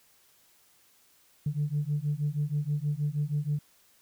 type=beating tone pair; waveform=sine; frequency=144.4 / 150.7 Hz; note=D3 / D3; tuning=-29 / +45 cents; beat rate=6.3 Hz; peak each=-29 dBFS; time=1.46-3.59 s; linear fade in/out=5 ms; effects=tanh soft clip ceiling -21 dBFS + white hiss -63 dBFS RMS until 4.01 s